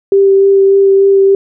sine tone with vibrato, 392 Hz, G4, in tune, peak -4 dBFS, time 0.12-1.35 s, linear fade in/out 2 ms, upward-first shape sine, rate 3.4 Hz, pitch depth 11 cents each way, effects none

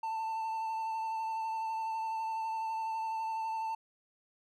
triangle tone with vibrato, 890 Hz, A5, 20 cents sharp, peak -31 dBFS, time 0.03-3.75 s, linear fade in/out 5 ms, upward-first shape sine, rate 12 Hz, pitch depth 18 cents each way, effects none

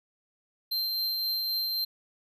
square tone with tremolo, 4143 Hz, C8, 18 cents flat, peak -27 dBFS, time 0.71-1.85 s, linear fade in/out 10 ms, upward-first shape triangle, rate 3.8 Hz, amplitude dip 25%, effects none

